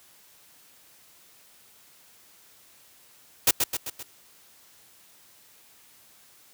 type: noise with echo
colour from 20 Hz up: white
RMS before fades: -18 dBFS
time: 3.47-3.51 s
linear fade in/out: 5 ms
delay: 130 ms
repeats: 4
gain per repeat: -5 dB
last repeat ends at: 4.03 s
effects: white hiss -56 dBFS RMS until 6.53 s + high-pass 60 Hz 12 dB/octave